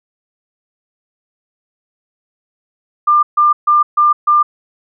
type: tone bursts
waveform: sine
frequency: 1196 Hz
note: D6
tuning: 31 cents sharp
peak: -7 dBFS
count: 5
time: 3.07-4.43 s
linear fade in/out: 10 ms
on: 160 ms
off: 140 ms
effects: none